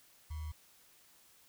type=tone with sample-and-hold; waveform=sine; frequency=77.5 Hz; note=D#2; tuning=6 cents flat; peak=-38 dBFS; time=0.3-0.52 s; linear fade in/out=10 ms; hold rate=1050 Hz; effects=white hiss -64 dBFS RMS until 1.48 s